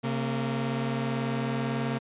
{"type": "tone pair together", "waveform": "sawtooth", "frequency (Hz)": [134.18, 230], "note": ["C3", "A#3"], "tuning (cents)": [44, -23], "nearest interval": "major sixth", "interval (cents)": 933, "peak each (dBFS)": -26, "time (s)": [0.03, 1.99], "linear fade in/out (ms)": 20, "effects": ["resampled to 8000 Hz"]}